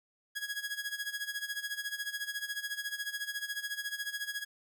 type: tone with tremolo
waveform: sawtooth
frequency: 1661.2 Hz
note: G#6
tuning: in tune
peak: -29 dBFS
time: 0.35-4.45 s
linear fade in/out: 20 ms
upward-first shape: sine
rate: 14 Hz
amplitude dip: 80%
effects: none